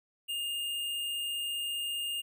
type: tone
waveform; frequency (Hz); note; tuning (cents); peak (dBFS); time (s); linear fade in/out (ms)
square; 2825; F7; +19; -33; 0.28-2.22; 20
effects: none